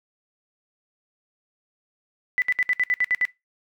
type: tone bursts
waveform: sine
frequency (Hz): 1992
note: B6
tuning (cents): +14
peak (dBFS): -18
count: 9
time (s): 2.38-3.252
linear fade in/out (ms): 0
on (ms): 40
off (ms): 64
effects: noise-tail reverb RT60 0.2 s tail -20 dB re dry